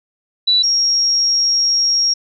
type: tone pair in turn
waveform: sine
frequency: 3951 / 5588 Hz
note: B7 / F8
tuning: 0 / 0 cents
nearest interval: tritone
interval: 600 cents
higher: second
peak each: -10 / -12 dBFS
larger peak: first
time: 0.47-0.63 / 0.63-2.14 s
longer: second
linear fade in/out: 10 ms
effects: none

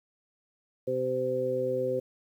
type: harmonic tone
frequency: 128.6 Hz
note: C3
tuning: 30 cents flat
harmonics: 1 / 2 / 3 / 4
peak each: -39 / -38 / -32 / -28 dBFS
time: 0.87-2 s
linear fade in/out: 10 ms
effects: 10-bit

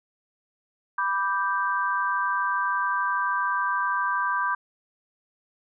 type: chord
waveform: sine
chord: G major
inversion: first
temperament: equal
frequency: 987.8 / 1174.7 / 1568 Hz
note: B5 / D6 / G6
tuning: 0 / 0 / 0 cents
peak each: -27 dBFS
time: 0.98-4.55 s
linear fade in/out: 5 ms
effects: none

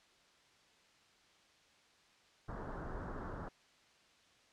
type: low-pass noise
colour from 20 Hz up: pink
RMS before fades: -44 dBFS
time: 2.48-3.49 s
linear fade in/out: 10 ms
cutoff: 1600 Hz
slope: 48 dB/octave
effects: white hiss -67 dBFS RMS until 4.52 s + low-pass 5000 Hz 12 dB/octave

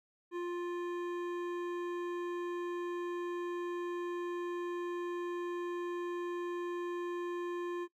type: tone with hard clipping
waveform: sine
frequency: 350 Hz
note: F4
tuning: 4 cents sharp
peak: -37 dBFS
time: 0.31-7.88 s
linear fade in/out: 50 ms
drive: 13 dB
effects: noise-tail reverb RT60 0.1 s tail -18 dB re dry

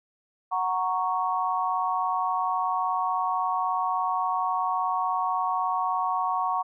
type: chord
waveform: sine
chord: F# major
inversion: none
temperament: equal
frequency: 740 / 932.3 / 1108.7 Hz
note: F#5 / A#5 / C#6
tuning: 0 / 0 / 0 cents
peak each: -28 / -29 / -27 dBFS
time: 0.51-6.63 s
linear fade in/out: 20 ms
effects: none

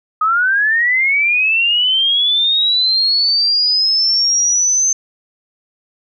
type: linear sweep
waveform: sine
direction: up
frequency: 1242 to 6272 Hz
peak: -11 dBFS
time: 0.21-4.93 s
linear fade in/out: 5 ms
effects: none

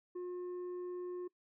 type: tone with tanh clipping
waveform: sine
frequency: 358.3 Hz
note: F4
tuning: 44 cents sharp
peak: -40 dBFS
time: 0.15-1.28 s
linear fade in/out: 10 ms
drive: 4 dB
effects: noise-tail reverb RT60 0.1 s tail -23 dB re dry

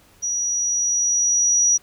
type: tone with level ramp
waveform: sine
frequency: 5810 Hz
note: F#8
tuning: 32 cents flat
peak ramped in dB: -21 to -13 dBFS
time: 0.22-1.78 s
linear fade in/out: 20 ms
effects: pink hiss -54 dBFS RMS until 1.82 s

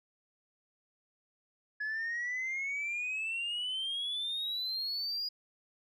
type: exponential sweep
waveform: sine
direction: up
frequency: 1693 to 4907 Hz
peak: -31 dBFS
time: 1.8-5.29 s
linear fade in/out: 10 ms
effects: tanh soft clip ceiling -31 dBFS

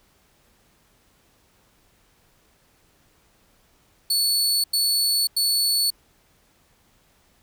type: tone bursts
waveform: sawtooth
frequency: 4435 Hz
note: C#8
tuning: in tune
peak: -16 dBFS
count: 3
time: 4.1-5.904 s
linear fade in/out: 5 ms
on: 540 ms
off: 92 ms
effects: pink hiss -61 dBFS RMS until 7.42 s

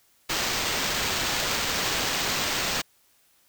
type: noise with sample-and-hold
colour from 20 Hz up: blue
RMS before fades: -27 dBFS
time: 0.29-2.82 s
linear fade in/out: 10 ms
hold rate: 11025 Hz
effects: white hiss -63 dBFS RMS until 3.48 s

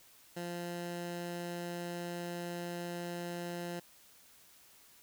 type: tone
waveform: 15% pulse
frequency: 173.8 Hz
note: F3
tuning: 8 cents flat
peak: -32 dBFS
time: 0.36-3.8 s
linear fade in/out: 10 ms
effects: white hiss -61 dBFS RMS until 5.02 s

